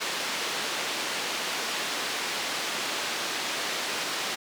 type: band-pass noise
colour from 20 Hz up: white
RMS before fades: -31 dBFS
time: 0-4.36 s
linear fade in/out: 20 ms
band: 250 to 4300 Hz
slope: 12 dB/octave
effects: none